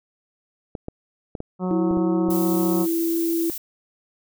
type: clicks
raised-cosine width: 2 ms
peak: -17 dBFS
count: 7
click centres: 0.752 / 0.884 / 1.352 / 1.404 / 1.911 / 1.972 / 2.287 s
type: harmonic tone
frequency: 183.3 Hz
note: F#3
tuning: 16 cents flat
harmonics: 1 / 2 / 3 / 4 / 5 / 6 / 7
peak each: -23 / -29 / -33 / -35 / -37 / -39 / -40 dBFS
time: 1.59-2.87 s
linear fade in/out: 50 ms
type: tone with pitch glide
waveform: sine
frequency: 330.8 to 333.3 Hz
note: E4 to E4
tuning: +6 to +19 cents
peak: -20 dBFS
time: 1.71-3.5 s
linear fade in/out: 0 ms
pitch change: +13 cents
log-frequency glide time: 2.38-3.05 s
type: noise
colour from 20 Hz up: violet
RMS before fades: -31 dBFS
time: 2.3-3.58 s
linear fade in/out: 5 ms
effects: none